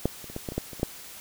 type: clicks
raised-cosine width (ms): 2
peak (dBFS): -9 / -29 / -28 / -19 / -18 / -23 / -13 / -27 / -27 / -10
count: 10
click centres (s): 0.056 / 0.243 / 0.3 / 0.364 / 0.488 / 0.521 / 0.58 / 0.732 / 0.797 / 0.831
effects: white hiss -44 dBFS RMS until 1.2 s